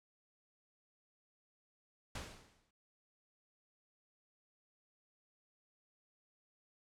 pink noise with exponential decay, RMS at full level -42 dBFS, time 2.15-2.71 s, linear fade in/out 5 ms, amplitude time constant 120 ms, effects noise-tail reverb RT60 0.3 s tail -24 dB re dry + low-pass 8000 Hz 12 dB/octave

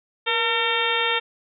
harmonic tone with a mistuned harmonic, 454.6 Hz, A#4, 43 cents flat, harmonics 1 / 2 / 3 / 4 / 5 / 6 / 7 / 8, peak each -28 / -28 / -28 / -28 / -28 / -28 / -28 / -28 dBFS, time 0.26-1.2 s, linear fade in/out 20 ms, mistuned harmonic 1, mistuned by +66 cents, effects none

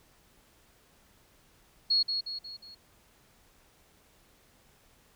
sine tone with echo, 4323 Hz, C#8, 44 cents flat, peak -22 dBFS, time 1.9-2.03 s, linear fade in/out 10 ms, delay 180 ms, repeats 4, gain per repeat -6 dB, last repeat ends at 2.75 s, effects pink hiss -63 dBFS RMS until 5.15 s

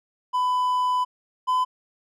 triangle tone pair in turn, 1000 / 1011.6 Hz, B5 / B5, +21 / +41 cents, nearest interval unison, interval 20 cents, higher second, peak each -18 / -17 dBFS, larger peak second, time 0.33-1.05 / 1.47-1.65 s, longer first, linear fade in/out 20 ms, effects none

